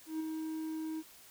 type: tone with ADSR envelope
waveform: triangle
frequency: 316.6 Hz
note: D#4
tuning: 30 cents sharp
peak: -30 dBFS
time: 0.06-1.03 s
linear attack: 140 ms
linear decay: 10 ms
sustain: -4 dB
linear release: 40 ms
effects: white hiss -57 dBFS RMS until 1.3 s